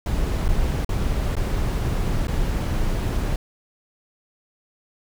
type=noise with dropouts; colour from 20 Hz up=brown; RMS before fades=-22 dBFS; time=0.06-3.36 s; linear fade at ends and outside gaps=2 ms; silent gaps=0.481-0.488 / 0.847-0.891 / 1.354-1.366 / 2.271-2.281 s; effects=none